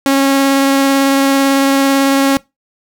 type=tone with vibrato; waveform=sawtooth; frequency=273.8 Hz; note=C#4; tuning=21 cents flat; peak=-5 dBFS; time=0.06-2.37 s; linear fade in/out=0 ms; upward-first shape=triangle; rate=18 Hz; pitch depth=11 cents each way; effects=noise-tail reverb RT60 0.2 s tail -22 dB re dry

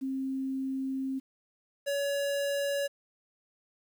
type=tone pair in turn; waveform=sine / square; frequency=266.3 / 564.3 Hz; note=C4 / C#5; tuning=+31 / +31 cents; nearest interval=octave + minor second; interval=1300 cents; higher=second; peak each=-30 / -29 dBFS; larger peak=second; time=0.01-1.2 / 1.86-2.88 s; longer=first; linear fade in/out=20 ms; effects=10-bit

